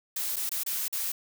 blue noise with dropouts, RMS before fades -31 dBFS, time 0.16-1.12 s, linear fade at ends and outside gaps 5 ms, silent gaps 0.36-0.365 / 0.493-0.515 / 0.635-0.662 / 0.882-0.926 s, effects none

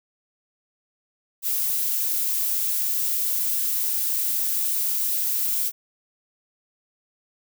violet noise, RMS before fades -24 dBFS, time 1.42-5.72 s, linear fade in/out 50 ms, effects none

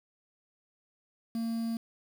triangle tone with quantisation, 228.6 Hz, A#3, 34 cents flat, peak -28 dBFS, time 1.35-1.77 s, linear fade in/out 2 ms, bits 8, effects none

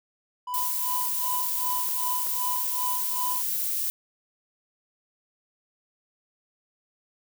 triangle tone with tremolo, 993 Hz, B5, 9 cents sharp, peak -26 dBFS, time 0.47-3.42 s, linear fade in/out 5 ms, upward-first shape sine, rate 2.6 Hz, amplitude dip 90%
violet noise, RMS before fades -28 dBFS, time 0.54-3.9 s, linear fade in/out 0 ms
clicks, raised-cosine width 0.5 ms, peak -28 dBFS, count 2, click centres 1.889 / 2.268 s
effects none

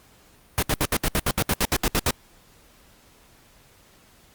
pink noise bursts, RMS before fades -21 dBFS, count 14, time 0.58-2.107 s, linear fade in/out 0 ms, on 45 ms, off 69 ms, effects pink hiss -55 dBFS RMS until 4.34 s + Opus 48 kbps

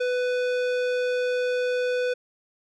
square tone with low-pass filter, 497.5 Hz, B4, 13 cents sharp, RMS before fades -25 dBFS, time 0-2.14 s, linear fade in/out 10 ms, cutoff 4000 Hz, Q 0.65, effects none

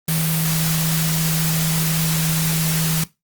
sine tone in noise, 160.7 Hz, E3, 44 cents flat, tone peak -19 dBFS, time 0.08-3.04 s, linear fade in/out 5 ms, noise white, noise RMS -23 dBFS, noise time 0.08-3.04 s, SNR +1 dB, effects noise-tail reverb RT60 0.2 s tail -18 dB re dry + Opus 32 kbps

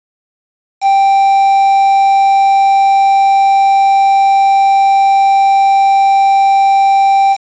triangle tone with quantisation, 785 Hz, G5, 2 cents sharp, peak -4 dBFS, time 0.81-7.37 s, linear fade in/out 50 ms, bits 4, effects resampled to 16000 Hz

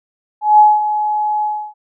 sine tone with ADSR envelope, 846 Hz, G#5, 32 cents sharp, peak -3 dBFS, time 0.41-1.74 s, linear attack 180 ms, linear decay 210 ms, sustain -11 dB, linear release 310 ms, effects none

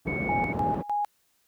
pink band-pass noise, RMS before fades -31 dBFS, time 0.05-0.83 s, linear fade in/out 20 ms, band 110 to 540 Hz, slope 12 dB/octave
sine tone, 2217 Hz, C#7, in tune, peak -31 dBFS, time 0.07-0.53 s, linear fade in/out 10 ms
sine tone with tremolo, 826 Hz, G#5, 10 cents flat, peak -24 dBFS, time 0.29-1.05 s, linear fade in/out 2 ms, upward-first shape square, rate 3.3 Hz, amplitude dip 80%
effects white hiss -69 dBFS RMS until 1.47 s

